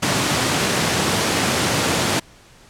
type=high-pass noise; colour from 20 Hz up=pink; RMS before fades=-19 dBFS; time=0.02-2.2 s; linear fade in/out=10 ms; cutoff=100 Hz; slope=24 dB/octave; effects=pink hiss -48 dBFS RMS until 2.69 s + low-pass 9000 Hz 12 dB/octave